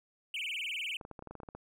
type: tone with vibrato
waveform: triangle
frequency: 2637 Hz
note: E7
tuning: in tune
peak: -33 dBFS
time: 0.34-0.97 s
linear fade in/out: 2 ms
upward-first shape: sine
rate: 20 Hz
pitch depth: 300 cents each way
type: clicks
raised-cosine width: 1 ms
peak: -31 dBFS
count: 12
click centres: 1.012 / 1.051 / 1.113 / 1.192 / 1.224 / 1.273 / 1.31 / 1.353 / 1.402 / 1.433 / 1.488 / 1.55 s
effects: none